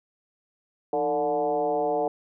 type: tone with frequency modulation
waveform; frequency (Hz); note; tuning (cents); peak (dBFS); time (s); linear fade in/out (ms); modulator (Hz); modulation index
sine; 587.3; D5; 0; -22; 0.93-2.08; 2; 139; 1.6
effects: none